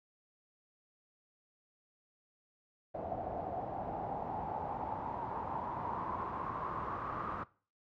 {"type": "noise with low-pass filter sweep", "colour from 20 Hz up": "pink", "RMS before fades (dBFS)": -39, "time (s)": [2.94, 7.44], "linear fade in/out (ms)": 10, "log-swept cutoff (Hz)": [680, 1200], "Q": 6.7, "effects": ["noise-tail reverb RT60 0.4 s tail -20 dB re dry", "high-pass 80 Hz 12 dB/octave"]}